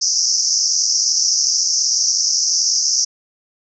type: band-pass noise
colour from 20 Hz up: white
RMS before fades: -17 dBFS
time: 0.01-3.05 s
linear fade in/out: 10 ms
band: 5100 to 6200 Hz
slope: 96 dB/octave
effects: none